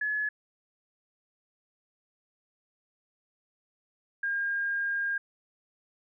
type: tone pair in turn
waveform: sine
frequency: 1704 / 1613.5 Hz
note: G#6 / G6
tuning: +44 / +50 cents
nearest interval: minor second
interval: 94 cents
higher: first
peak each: -27 dBFS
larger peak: neither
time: 0.01-0.29 / 4.23-5.18 s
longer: second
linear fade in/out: 5 ms
effects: none